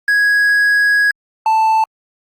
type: tone pair in turn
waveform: triangle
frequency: 1661.2 / 882 Hz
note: G#6 / A5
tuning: 0 / +4 cents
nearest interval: major seventh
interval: 1096 cents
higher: first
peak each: -8 dBFS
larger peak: neither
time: 0.08-1.11 / 1.46-1.84 s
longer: first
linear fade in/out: 2 ms
effects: Opus 24 kbps